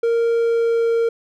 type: tone with pitch glide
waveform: triangle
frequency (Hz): 464.1 to 461.4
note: A#4 to A#4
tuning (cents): -8 to -18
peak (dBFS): -13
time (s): 0.03-1.09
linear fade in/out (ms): 5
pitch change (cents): -10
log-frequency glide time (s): 0.31-0.9
effects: none